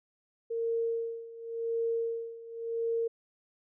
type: tone with tremolo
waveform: sine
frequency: 459.8 Hz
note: A#4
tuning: 24 cents flat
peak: -27 dBFS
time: 0.5-3.08 s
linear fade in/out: 10 ms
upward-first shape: sine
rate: 0.91 Hz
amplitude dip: 85%
effects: none